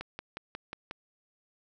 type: click train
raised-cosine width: 0.3 ms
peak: -22 dBFS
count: 6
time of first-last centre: 0.01-0.911 s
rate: 5.55 Hz
effects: none